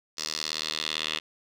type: tone with band-pass filter sweep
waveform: 10% pulse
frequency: 77.78 Hz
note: D#2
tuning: in tune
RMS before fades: -32 dBFS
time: 0.17-1.2 s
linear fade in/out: 20 ms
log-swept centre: 5200 to 3200 Hz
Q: 2.9
effects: none